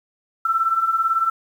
sine beating tone pair, 1322 / 1340 Hz, E6 / E6, +5 / +28 cents, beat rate 18 Hz, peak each -23 / -18 dBFS, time 0.45-1.3 s, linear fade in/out 5 ms, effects 8-bit

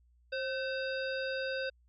harmonic tone with a mistuned harmonic, 531 Hz, C5, 25 cents sharp, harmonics 1 / 3 / 5 / 7 / 9, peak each -35 / -38 / -44 / -46 / -46 dBFS, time 0.32-1.7 s, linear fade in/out 10 ms, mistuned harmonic 3, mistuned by -69 cents, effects added 60 Hz sine -63 dBFS peak until 1.88 s

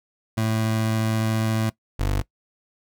25% pulse tone pair in turn, 110.7 / 49.31 Hz, A2 / G1, +11 / +11 cents, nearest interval octave + major second, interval 1400 cents, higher first, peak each -17 dBFS, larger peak neither, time 0.37-1.7 / 1.99-2.22 s, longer first, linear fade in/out 10 ms, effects noise-tail reverb RT60 0.1 s tail -20 dB re dry

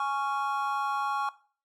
triangle chord, Db major, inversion second, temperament just, 831.5 / 1108.7 / 1385.9 Hz, Ab5 / Db6 / F6, +2 / 0 / -14 cents, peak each -29 / -28 / -33 dBFS, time 0-1.29 s, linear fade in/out 2 ms, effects noise-tail reverb RT60 0.4 s tail -17 dB re dry

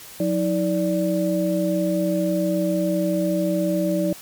sine tone cluster, 180.7 / 319.1 / 583 Hz, F#3 / D#4 / D5, -41 / +44 / -13 cents, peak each -23 dBFS, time 0.2-4.13 s, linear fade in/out 2 ms, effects white hiss -41 dBFS RMS until 4.21 s + MP3 96 kbps

